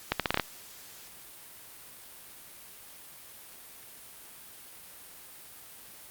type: accelerating click train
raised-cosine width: 0.3 ms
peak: -9 dBFS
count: 7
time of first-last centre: 0.12-0.398 s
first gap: 77 ms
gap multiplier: 0.79
effects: white hiss -49 dBFS RMS until 6.1 s + Opus 48 kbps